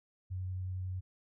sine tone with vibrato, 92.5 Hz, F#2, in tune, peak -35 dBFS, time 0.3-1.01 s, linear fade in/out 20 ms, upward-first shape sine, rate 11 Hz, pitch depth 9 cents each way, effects none

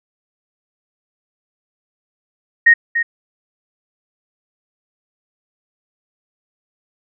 sine tone with echo, 1864.7 Hz, A#6, in tune, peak -5 dBFS, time 2.66-2.74 s, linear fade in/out 10 ms, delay 290 ms, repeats 1, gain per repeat -9 dB, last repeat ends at 3.03 s, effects none

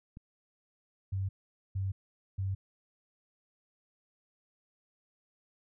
click, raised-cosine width 5 ms, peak -34 dBFS, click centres 0.171 s
sine tone bursts, 96.4 Hz, G2, 28 cents flat, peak -30 dBFS, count 3, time 1.12-2.55 s, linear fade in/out 10 ms, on 170 ms, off 460 ms
effects none

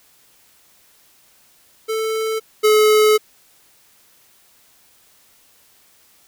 square tone pair in turn, 441 / 428.2 Hz, A4 / A4, +4 / -47 cents, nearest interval minor second, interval 51 cents, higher first, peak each -20 / -11 dBFS, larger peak second, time 1.88-2.4 / 2.63-3.18 s, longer second, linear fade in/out 20 ms, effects white hiss -54 dBFS RMS until 6.27 s

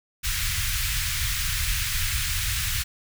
pink band-stop noise, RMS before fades -26 dBFS, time 0.23-2.84 s, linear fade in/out 20 ms, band 110 to 1600 Hz, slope 24 dB/octave, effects none

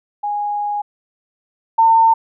sine tone pair in turn, 826 / 904 Hz, G#5 / A5, -10 / +47 cents, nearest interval major second, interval 157 cents, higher second, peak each -18 / -8 dBFS, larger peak second, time 0.23-0.82 / 1.78-2.14 s, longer first, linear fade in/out 10 ms, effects none

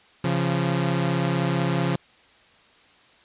sawtooth tone pair together, 136.91 / 172.5 Hz, C#3 / F3, -21 / -21 cents, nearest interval major third, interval 400 cents, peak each -20 dBFS, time 0.24-1.96 s, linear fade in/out 5 ms, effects white hiss -55 dBFS RMS until 3.24 s + resampled to 8000 Hz

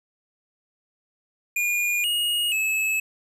square tone with pitch steps, 2430 / 2872 / 2596 Hz, D#7 / F7 / E7, -42 / +48 / -27 cents, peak -22 dBFS, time 1.56-3 s, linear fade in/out 5 ms, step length 480 ms, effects none

